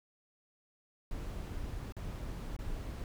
brown noise with dropouts, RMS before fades -40 dBFS, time 1.11-3.04 s, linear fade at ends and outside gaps 1 ms, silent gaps 1.923-1.966 / 2.565-2.589 s, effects none

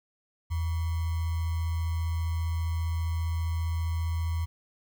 sine tone with sample-and-hold, 82.5 Hz, E2, 2 cents sharp, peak -26 dBFS, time 0.5-4.46 s, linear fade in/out 20 ms, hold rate 1050 Hz, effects none

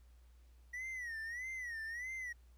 triangle tone with vibrato, 1925 Hz, B6, 45 cents flat, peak -39 dBFS, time 0.73-2.33 s, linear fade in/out 10 ms, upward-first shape sine, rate 1.6 Hz, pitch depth 140 cents each way, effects added 60 Hz sine -59 dBFS peak until 2.57 s + pink hiss -75 dBFS RMS until 2.57 s

